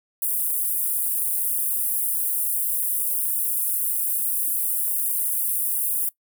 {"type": "high-pass noise", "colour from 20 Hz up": "pink", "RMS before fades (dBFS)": -24, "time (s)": [0.22, 6.09], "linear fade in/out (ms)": 2, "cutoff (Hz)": 9600, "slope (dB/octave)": 48, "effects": ["noise-tail reverb RT60 0.1 s tail -20 dB re dry"]}